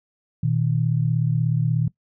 sine tone pair together, 120.1 / 156.72 Hz, B2 / D#3, -48 / +13 cents, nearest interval perfect fourth, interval 461 cents, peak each -21 dBFS, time 0.43-1.88 s, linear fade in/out 5 ms, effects noise-tail reverb RT60 0.1 s tail -20 dB re dry

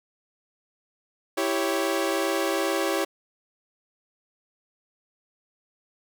sawtooth chord, C# diminished, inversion first, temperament equal, 329.6 / 392 / 554.4 Hz, E4 / G4 / C#5, 0 / 0 / 0 cents, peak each -24 dBFS, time 1.37-3.05 s, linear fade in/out 10 ms, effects none

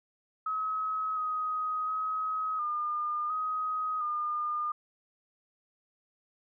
sine tone with pitch steps, 1278 / 1256 / 1270 / 1210 / 1258 / 1212 Hz, D#6 / D#6 / D#6 / D#6 / D#6 / D#6, +46 / +16 / +35 / -49 / +19 / -46 cents, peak -29 dBFS, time 0.46-4.72 s, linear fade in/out 5 ms, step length 710 ms, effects none

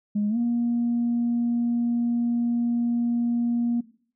sine tone with pitch glide, 207.7 to 237.2 Hz, G#3 to A#3, 0 to +30 cents, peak -20 dBFS, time 0.15-3.81 s, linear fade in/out 10 ms, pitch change +230 cents, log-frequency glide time 0.29-0.37 s, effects noise-tail reverb RT60 0.5 s tail -18 dB re dry + tanh soft clip ceiling -17 dBFS

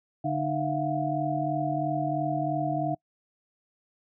sine tone cluster, 146.2 / 304.9 / 673 / 716 Hz, D3 / D#4 / E5 / F5, -7 / -35 / +36 / +43 cents, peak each -31 dBFS, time 0.24-2.95 s, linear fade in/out 10 ms, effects noise-tail reverb RT60 0.1 s tail -26 dB re dry

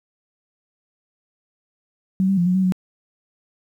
sine tone with pitch steps, 189.2 / 194.5 / 174.2 / 181.7 / 188.8 / 184.2 Hz, F#3 / G3 / F3 / F#3 / F#3 / F#3, +39 / -13 / -4 / -31 / +35 / -7 cents, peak -15 dBFS, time 2.2-2.722 s, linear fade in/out 0 ms, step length 87 ms, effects 9-bit

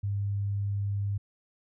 sine tone, 100.6 Hz, G2, 45 cents sharp, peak -27 dBFS, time 0.03-1.18 s, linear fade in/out 10 ms, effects none

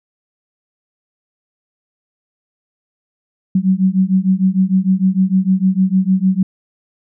sine beating tone pair, 185.3 / 191.9 Hz, F#3 / G3, +3 / -37 cents, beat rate 6.6 Hz, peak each -14 dBFS, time 3.55-6.43 s, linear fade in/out 5 ms, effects none

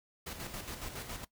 pink noise with tremolo, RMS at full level -41 dBFS, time 0.26-1.25 s, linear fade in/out 10 ms, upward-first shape square, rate 7.2 Hz, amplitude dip 50%, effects noise-tail reverb RT60 0.1 s tail -19 dB re dry

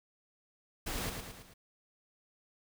pink noise with echo, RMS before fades -37 dBFS, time 0.86-1.1 s, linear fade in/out 10 ms, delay 110 ms, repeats 4, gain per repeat -5 dB, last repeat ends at 1.54 s, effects none

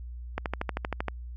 click train, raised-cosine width 0.5 ms, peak -14 dBFS, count 10, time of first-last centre 0.38-1.083 s, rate 12.8 Hz, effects added 60 Hz sine -37 dBFS peak until 1.36 s

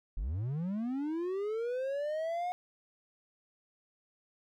triangle linear sweep, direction up, 36.71 to 729 Hz, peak -30 dBFS, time 0.17-2.52 s, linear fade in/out 0 ms, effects none

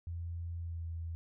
sine tone with pitch glide, 84.9 to 83.01 Hz, F2 to E2, -48 to +13 cents, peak -37 dBFS, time 0.07-1.15 s, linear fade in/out 0 ms, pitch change -39 cents, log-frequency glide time 0.59-0.85 s, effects none

